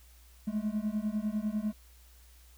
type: beating tone pair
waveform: triangle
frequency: 207.7 / 217.7 Hz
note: G#3 / A3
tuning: 0 / -18 cents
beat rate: 10 Hz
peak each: -31 dBFS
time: 0.47-1.73 s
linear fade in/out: 10 ms
effects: added 60 Hz sine -55 dBFS peak until 2.57 s + white hiss -62 dBFS RMS until 2.57 s